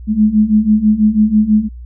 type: beating tone pair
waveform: sine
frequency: 210 / 216.1 Hz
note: G#3 / A3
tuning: +19 / -31 cents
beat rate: 6.1 Hz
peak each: -13 / -10 dBFS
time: 0.07-1.69 s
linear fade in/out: 50 ms
effects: added 60 Hz sine -28 dBFS peak until 1.85 s